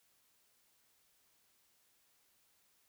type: silence
effects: white hiss -73 dBFS RMS until 2.88 s